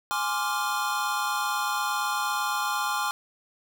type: chord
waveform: square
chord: D half-diminished seventh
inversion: second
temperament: equal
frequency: 830.6 / 1046.5 / 1174.7 / 1396.9 Hz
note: Ab5 / C6 / D6 / F6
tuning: 0 / 0 / 0 / 0 cents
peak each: -32 dBFS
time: 0.11-3.11 s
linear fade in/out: 0 ms
effects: none